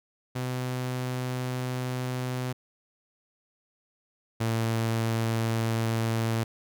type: tone pair in turn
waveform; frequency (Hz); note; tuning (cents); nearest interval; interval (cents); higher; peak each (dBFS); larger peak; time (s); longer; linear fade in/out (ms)
sawtooth; 126.7 / 113.53; B2 / A#2; +45 / -45; major second; 190; first; -25 / -21; second; 0.35-2.53 / 4.4-6.44; first; 10
effects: none